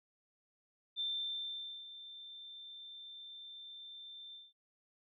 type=tone with ADSR envelope; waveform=sine; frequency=3566 Hz; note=A7; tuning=22 cents sharp; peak=-34 dBFS; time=0.96-4.53 s; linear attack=38 ms; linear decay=850 ms; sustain=-14 dB; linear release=190 ms; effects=none